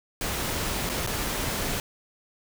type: noise with dropouts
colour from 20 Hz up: pink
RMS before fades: -29 dBFS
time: 0.21-1.8 s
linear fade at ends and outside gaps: 1 ms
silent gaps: 0.892-0.897 / 1.065-1.073 s
effects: none